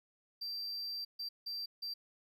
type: tone bursts at uneven times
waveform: triangle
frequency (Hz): 4699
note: D8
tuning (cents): 0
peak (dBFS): -37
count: 4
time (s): 0.41-1.05 / 1.19-1.29 / 1.46-1.66 / 1.82-1.94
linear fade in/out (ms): 10
effects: 13-bit